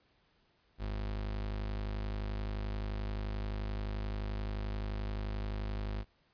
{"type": "tone", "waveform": "35% pulse", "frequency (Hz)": 51.5, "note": "G#1", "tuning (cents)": -14, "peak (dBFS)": -33, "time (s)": [0.78, 6.05], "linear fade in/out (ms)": 50, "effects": ["pink hiss -71 dBFS RMS until 6.33 s", "resampled to 11025 Hz"]}